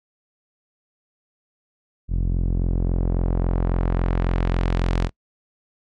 sawtooth tone with low-pass filter sweep, 43.65 Hz, F1, in tune, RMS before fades -21 dBFS, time 2.08-5.1 s, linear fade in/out 50 ms, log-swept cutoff 180 to 5900 Hz, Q 0.7, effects noise-tail reverb RT60 0.1 s tail -24 dB re dry

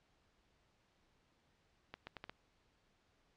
accelerating click train, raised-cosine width 0.3 ms, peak -30 dBFS, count 5, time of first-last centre 1.94-2.295 s, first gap 130 ms, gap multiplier 0.75, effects pink hiss -75 dBFS RMS until 3.36 s + low-pass 5000 Hz 12 dB/octave

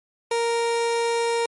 30% pulse tone, 466.2 Hz, A#4, in tune, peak -18 dBFS, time 0.31-1.46 s, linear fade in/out 5 ms, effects MP3 48 kbps

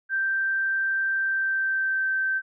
sine tone with pitch glide, 1568 to 1552.7 Hz, G6 to G6, 0 to -17 cents, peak -22 dBFS, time 0.09-2.42 s, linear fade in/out 50 ms, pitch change -17 cents, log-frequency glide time 1.19-2.09 s, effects none

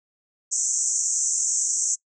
pink band-pass noise, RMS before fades -24 dBFS, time 0.51-1.96 s, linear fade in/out 20 ms, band 6000 to 8000 Hz, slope 96 dB/octave, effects noise-tail reverb RT60 0.1 s tail -24 dB re dry

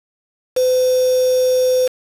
sine tone with quantisation, 508 Hz, B4, 49 cents sharp, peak -12 dBFS, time 0.56-1.88 s, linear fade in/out 10 ms, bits 4, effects resampled to 32000 Hz

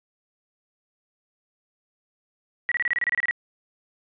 sine tone bursts, 1924 Hz, B6, 46 cents flat, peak -20 dBFS, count 12, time 2.69-3.31 s, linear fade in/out 0 ms, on 26 ms, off 28 ms, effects resampled to 8000 Hz + 10-bit

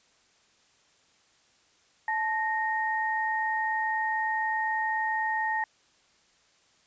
sine tone pair together, 872 / 1855.2 Hz, A5 / A#6, -16 / -9 cents, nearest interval octave + minor second, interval 1307 cents, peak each -28 / -29 dBFS, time 2.08-5.64 s, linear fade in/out 2 ms, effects white hiss -64 dBFS RMS until 6.86 s + resampled to 16000 Hz

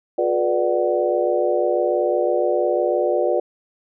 sine tone cluster, 357.2 / 425.1 / 491.1 / 590 / 747 Hz, F4 / G#4 / B4 / D5 / F#5, +39 / +40 / -10 / +8 / +16 cents, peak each -22 / -27 / -22 / -21 / -27 dBFS, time 0.18-3.4 s, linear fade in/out 5 ms, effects none

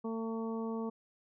harmonic tone, 225 Hz, A3, 39 cents sharp, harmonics 1 / 2 / 3 / 4 / 5, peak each -36 / -39 / -49 / -47 / -48 dBFS, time 0.04-0.9 s, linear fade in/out 10 ms, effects none

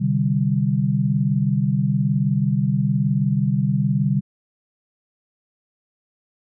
sine chord, C suspended second, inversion none, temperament equal with one note detuned, 130.81 / 149.74 / 196 Hz, C3 / D3 / G3, 0 / +34 / 0 cents, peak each -21 dBFS, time 0-4.21 s, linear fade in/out 20 ms, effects none

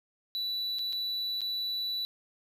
triangle tone with dropouts, 3955 Hz, B7, 2 cents sharp, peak -29 dBFS, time 0.35-2.05 s, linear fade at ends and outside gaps 0 ms, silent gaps 0.786-0.792 / 0.925-0.93 / 1.407-1.416 s, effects none

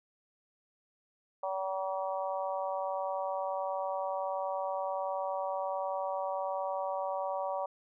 harmonic tone, 190.6 Hz, G3, 48 cents flat, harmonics 3 / 4 / 5 / 6, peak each -35 / -37 / -38 / -42 dBFS, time 1.43-7.66 s, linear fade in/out 5 ms, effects none

